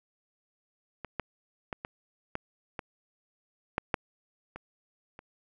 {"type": "clicks", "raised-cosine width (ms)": 0.5, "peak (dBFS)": [-23, -16, -19, -21, -17, -20, -12, -10, -26, -30], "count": 10, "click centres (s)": [1.047, 1.197, 1.728, 1.849, 2.354, 2.792, 3.781, 3.942, 4.56, 5.191], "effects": []}